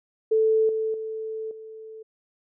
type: tone with level steps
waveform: sine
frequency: 440 Hz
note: A4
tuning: in tune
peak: -17 / -23 / -29 / -38 dBFS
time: 0.31-2.03 s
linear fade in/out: 10 ms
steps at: 0.69 / 0.94 / 1.51 s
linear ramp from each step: 2 ms
effects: none